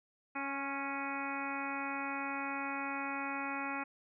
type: harmonic tone with a mistuned harmonic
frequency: 277.2 Hz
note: C#4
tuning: in tune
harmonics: 1 / 2 / 3 / 4 / 5 / 6 / 7 / 8 / 9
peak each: -42 / -49 / -42 / -44 / -43 / -49 / -47 / -46 / -44 dBFS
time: 0.35-3.84 s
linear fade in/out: 10 ms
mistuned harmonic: 4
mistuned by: -22 cents
effects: none